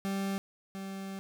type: tone pair in turn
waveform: 40% pulse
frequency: 195.5 / 193.93 Hz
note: G3 / G3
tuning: -4 / -18 cents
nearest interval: unison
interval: 14 cents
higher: first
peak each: -30 / -37 dBFS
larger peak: first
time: 0.05-0.38 / 0.75-1.19 s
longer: second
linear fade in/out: 0 ms
effects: none